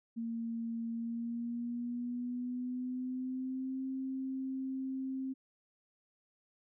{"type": "tone with pitch glide", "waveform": "sine", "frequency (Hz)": [230, 264.2], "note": ["A#3", "C4"], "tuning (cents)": [-23, 17], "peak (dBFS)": -35, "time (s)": [0.16, 5.34], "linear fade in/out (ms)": 20, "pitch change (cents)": 240, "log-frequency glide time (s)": [0.91, 3.85], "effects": []}